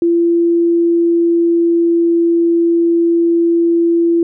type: tone with pitch glide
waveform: sine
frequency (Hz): 340 to 337.8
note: F4 to E4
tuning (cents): -46 to +42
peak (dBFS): -9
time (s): 0.02-4.23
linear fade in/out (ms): 2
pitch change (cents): -12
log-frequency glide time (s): 0.38-2.23
effects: none